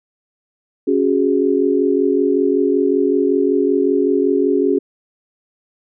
sine chord, C# suspended fourth, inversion none, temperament equal, 277.2 / 370 / 415.3 Hz, C#4 / F#4 / G#4, 0 / 0 / 0 cents, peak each -17 dBFS, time 0.87-4.79 s, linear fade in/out 10 ms, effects none

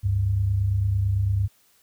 sine tone pair together, 70.3 / 99.26 Hz, C#2 / G2, +25 / +22 cents, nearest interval tritone, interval 597 cents, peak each -28 / -20 dBFS, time 0.03-1.48 s, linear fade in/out 20 ms, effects white hiss -61 dBFS RMS until 1.82 s

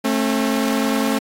sawtooth tone pair together, 220.2 / 270 Hz, A3 / C#4, +2 / -45 cents, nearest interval major third, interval 353 cents, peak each -16 dBFS, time 0.04-1.19 s, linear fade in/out 10 ms, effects AAC 64 kbps

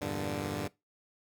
10% pulse chord, E half-diminished seventh, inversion none, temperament equal with one note detuned, 82.41 / 98 / 116.88 / 146.83 Hz, E2 / G2 / Bb2 / D3, 0 / 0 / +5 / 0 cents, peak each -35 / -29 / -34 / -29 dBFS, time 0.01-0.68 s, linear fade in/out 10 ms, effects noise-tail reverb RT60 0.2 s tail -20 dB re dry

